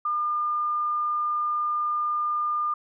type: tone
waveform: sine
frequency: 1206 Hz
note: D6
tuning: 46 cents sharp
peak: -23 dBFS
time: 0.05-2.74 s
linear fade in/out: 5 ms
effects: none